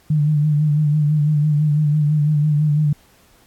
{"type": "tone with vibrato", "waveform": "sine", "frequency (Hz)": 150, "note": "D3", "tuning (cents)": 37, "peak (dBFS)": -13, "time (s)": [0.1, 2.93], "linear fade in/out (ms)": 5, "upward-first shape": "sine", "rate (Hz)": 6, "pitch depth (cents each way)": 45, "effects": ["pink hiss -54 dBFS RMS until 3.46 s", "AAC 64 kbps"]}